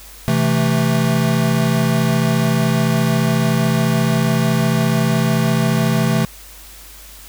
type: chord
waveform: square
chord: A minor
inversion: first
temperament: equal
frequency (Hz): 130.81 / 164.81 / 220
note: C3 / E3 / A3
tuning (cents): 0 / 0 / 0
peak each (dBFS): -19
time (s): 0.28-6.25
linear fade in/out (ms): 0
effects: added 50 Hz sine -41 dBFS peak until 7.28 s + white hiss -40 dBFS RMS until 7.28 s